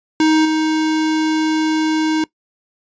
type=tone with level steps; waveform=square; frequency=313.7 Hz; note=D#4; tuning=14 cents sharp; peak=-11 / -15 dBFS; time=0.2-2.24 s; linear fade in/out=2 ms; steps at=0.45 s; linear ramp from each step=5 ms; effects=noise-tail reverb RT60 0.1 s tail -21 dB re dry + resampled to 16000 Hz